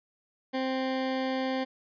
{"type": "tone", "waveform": "20% pulse", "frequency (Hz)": 261.9, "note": "C4", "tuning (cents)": 2, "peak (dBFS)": -23, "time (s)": [0.53, 1.65], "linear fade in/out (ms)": 20, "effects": ["resampled to 11025 Hz"]}